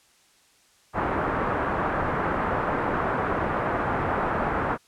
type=low-pass noise; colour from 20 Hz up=white; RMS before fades=-26 dBFS; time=0.93-4.78 s; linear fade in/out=50 ms; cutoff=1400 Hz; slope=24 dB/octave; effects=white hiss -60 dBFS RMS until 4.87 s + low-pass 9000 Hz 12 dB/octave